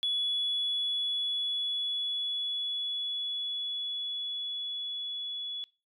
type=tone with level ramp; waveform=sine; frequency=3400 Hz; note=G#7; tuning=40 cents sharp; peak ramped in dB=-26 to -34 dBFS; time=0.03-5.64 s; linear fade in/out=0 ms; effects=noise-tail reverb RT60 0.3 s tail -23 dB re dry + tanh soft clip ceiling -22 dBFS